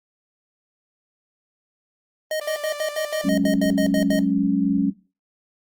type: tone bursts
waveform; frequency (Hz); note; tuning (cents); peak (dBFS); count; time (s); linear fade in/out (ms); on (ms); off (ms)
square; 622.3; D#5; 0; -23; 12; 2.31-4.192; 2; 89; 74
type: tone with vibrato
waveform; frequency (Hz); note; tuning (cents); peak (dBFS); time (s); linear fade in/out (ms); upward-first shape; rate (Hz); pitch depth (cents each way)
sawtooth; 590; D5; +8; -27; 2.41-3.29; 5; sine; 7.8; 9
type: chord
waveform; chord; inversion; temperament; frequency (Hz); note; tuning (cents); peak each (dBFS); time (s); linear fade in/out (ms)
sine; F# suspended second; none; just; 185 / 208.1 / 277.5; F#3 / G#3 / C#4; 0 / +4 / +2; -22 / -22 / -20; 3.24-4.91; 20
effects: noise-tail reverb RT60 0.3 s tail -18 dB re dry + Opus 32 kbps